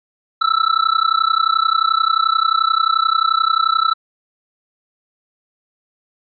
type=tone with amplitude modulation; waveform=square; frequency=1318.5 Hz; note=E6; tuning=in tune; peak=-10 dBFS; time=0.41-3.94 s; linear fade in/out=10 ms; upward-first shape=sine; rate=31.4 Hz; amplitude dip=95%; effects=resampled to 11025 Hz